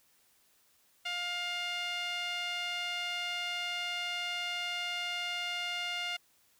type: tone with band-pass filter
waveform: sawtooth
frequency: 706 Hz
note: F5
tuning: 19 cents sharp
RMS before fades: -36 dBFS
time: 1.05-6.17 s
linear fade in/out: 10 ms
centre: 2700 Hz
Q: 2.2
effects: white hiss -68 dBFS RMS until 6.59 s